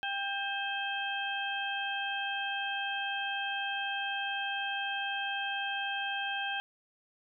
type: harmonic tone with a mistuned harmonic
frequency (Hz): 794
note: G5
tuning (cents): +22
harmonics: 1 / 2 / 3 / 4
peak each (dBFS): -37 / -36 / -39 / -38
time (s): 0.03-6.6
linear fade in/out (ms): 0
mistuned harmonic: 3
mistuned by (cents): +150
effects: none